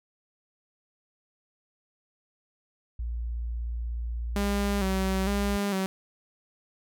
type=tone; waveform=sine; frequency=58.27 Hz; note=A#1; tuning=in tune; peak=-29 dBFS; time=2.99-5.57 s; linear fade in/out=5 ms
type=tone with vibrato; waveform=sawtooth; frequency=196 Hz; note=G3; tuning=in tune; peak=-22 dBFS; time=4.36-5.86 s; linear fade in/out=0 ms; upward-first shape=square; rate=1.1 Hz; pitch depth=49 cents each way
effects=none